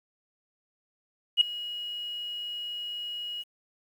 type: tone with ADSR envelope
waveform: sine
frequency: 2898 Hz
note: F#7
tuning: 37 cents flat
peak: -13 dBFS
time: 1.37-3.44 s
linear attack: 41 ms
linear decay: 3 ms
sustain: -20 dB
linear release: 31 ms
effects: tanh soft clip ceiling -10 dBFS + 9-bit